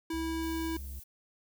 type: tone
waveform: square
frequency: 326.1 Hz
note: E4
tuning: 19 cents flat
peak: -33 dBFS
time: 0.1-0.77 s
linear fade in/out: 5 ms
type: tone with vibrato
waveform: triangle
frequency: 67.4 Hz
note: C#2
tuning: 48 cents flat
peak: -37 dBFS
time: 0.13-1 s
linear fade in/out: 10 ms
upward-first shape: triangle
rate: 14 Hz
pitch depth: 10 cents each way
type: noise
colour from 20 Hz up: violet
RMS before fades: -50 dBFS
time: 0.42-1.04 s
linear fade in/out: 10 ms
effects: none